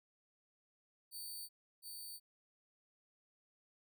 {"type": "tone with echo", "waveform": "10% pulse", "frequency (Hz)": 4553, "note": "C#8", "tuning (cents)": 45, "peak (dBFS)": -38, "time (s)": [1.11, 1.49], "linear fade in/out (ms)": 50, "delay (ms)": 710, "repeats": 1, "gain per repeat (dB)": -2, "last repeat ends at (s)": 2.2, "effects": []}